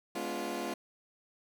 20% pulse chord, G# diminished seventh, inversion none, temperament equal with one note detuned, 207.7 / 246.9 / 286.8 / 349.2 Hz, G#3 / B3 / D4 / F4, 0 / 0 / -41 / 0 cents, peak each -37 / -36 / -37 / -33 dBFS, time 0.15-0.74 s, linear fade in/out 5 ms, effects none

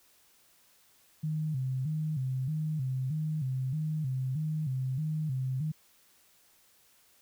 sine tone with vibrato, 142.3 Hz, C#3, 46 cents sharp, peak -29 dBFS, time 1.23-5.72 s, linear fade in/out 10 ms, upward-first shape square, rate 1.6 Hz, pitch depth 150 cents each way, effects white hiss -64 dBFS RMS until 7.21 s

